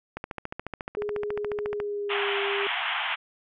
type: click train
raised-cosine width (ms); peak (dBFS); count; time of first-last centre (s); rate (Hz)
0.5; -18; 24; 0.17-1.801; 14.1
type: tone with pitch glide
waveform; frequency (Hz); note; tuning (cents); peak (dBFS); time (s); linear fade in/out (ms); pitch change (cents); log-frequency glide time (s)
sine; 415.3 to 400.5; G#4 to G4; 0 to +37; -28; 0.97-2.67; 2; -63; 1.7-2.41
type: band-pass noise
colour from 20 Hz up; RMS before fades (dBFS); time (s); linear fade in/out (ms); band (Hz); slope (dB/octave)
white; -29; 2.09-3.16; 20; 670 to 3300; 96
effects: none